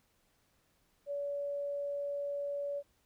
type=tone; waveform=sine; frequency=570 Hz; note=C#5; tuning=48 cents sharp; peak=-34 dBFS; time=1.06-2.83 s; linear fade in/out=50 ms; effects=pink hiss -73 dBFS RMS until 3.05 s